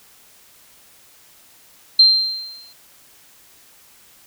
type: tone with exponential decay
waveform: sine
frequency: 4154 Hz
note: C8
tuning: 13 cents flat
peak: -5 dBFS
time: 1.99-2.73 s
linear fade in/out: 5 ms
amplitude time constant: 160 ms
effects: white hiss -50 dBFS RMS until 4.26 s